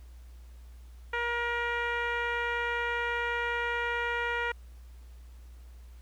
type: tone with low-pass filter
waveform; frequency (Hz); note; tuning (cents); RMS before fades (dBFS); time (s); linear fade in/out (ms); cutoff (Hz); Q
10% pulse; 474.7; A#4; +31; -31; 1.13-4.52; 5; 2000; 1.5
effects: added 60 Hz sine -46 dBFS peak until 6.01 s + pink hiss -64 dBFS RMS until 6.01 s